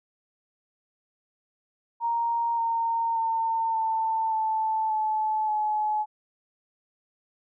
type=tone with pitch steps; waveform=sine; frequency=932.3 / 918.4 / 904.7 / 891.2 / 877.9 / 864.9 / 852 Hz; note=A#5 / A#5 / A5 / A5 / A5 / A5 / G#5; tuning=0 / -26 / +48 / +22 / -4 / -30 / +44 cents; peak=-23 dBFS; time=2-6.06 s; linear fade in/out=50 ms; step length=580 ms; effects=none